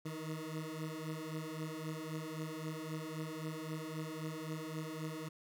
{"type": "beating tone pair", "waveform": "20% pulse", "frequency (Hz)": [155.4, 159.2], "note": ["D#3", "D#3"], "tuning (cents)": [-2, 40], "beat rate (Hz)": 3.8, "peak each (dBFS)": [-39, -38], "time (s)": [0.05, 5.29], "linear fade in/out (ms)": 10, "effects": []}